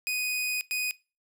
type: tone bursts at uneven times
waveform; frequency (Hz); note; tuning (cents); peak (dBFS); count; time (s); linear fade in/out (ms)
sawtooth; 2491; D#7; +1; -24; 2; 0.07-0.61 / 0.71-0.91; 0
effects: noise-tail reverb RT60 0.3 s tail -21 dB re dry